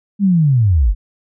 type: linear sweep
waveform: sine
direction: down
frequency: 207.7 to 39.56 Hz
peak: -9 dBFS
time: 0.19-0.95 s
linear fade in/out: 50 ms
effects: none